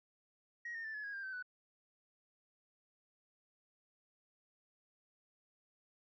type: tone with pitch steps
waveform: sine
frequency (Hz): 1890 / 1826.7 / 1765.5 / 1706.3 / 1649.1 / 1593.9 / 1540.5 / 1488.9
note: A#6 / A#6 / A6 / G#6 / G#6 / G6 / G6 / F#6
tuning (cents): +23 / -36 / +5 / +46 / -13 / +28 / -31 / +10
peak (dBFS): -40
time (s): 0.65-1.426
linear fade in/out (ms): 5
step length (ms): 97
effects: tanh soft clip ceiling -38 dBFS